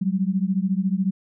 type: beating tone pair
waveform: sine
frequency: 184.7 / 198.7 Hz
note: F#3 / G3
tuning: -3 / +24 cents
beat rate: 14 Hz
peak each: -22 / -23 dBFS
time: 0.01-1.11 s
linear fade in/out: 10 ms
effects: none